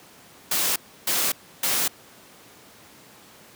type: noise bursts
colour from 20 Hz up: white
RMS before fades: -23 dBFS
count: 3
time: 0.51-1.88 s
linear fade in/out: 5 ms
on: 250 ms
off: 310 ms
effects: pink hiss -49 dBFS RMS until 3.55 s + high-pass 150 Hz 12 dB/octave